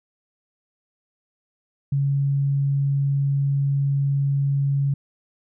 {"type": "tone", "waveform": "sine", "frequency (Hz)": 139.5, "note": "C#3", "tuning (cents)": 11, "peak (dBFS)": -18, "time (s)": [1.92, 4.94], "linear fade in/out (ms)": 5, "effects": []}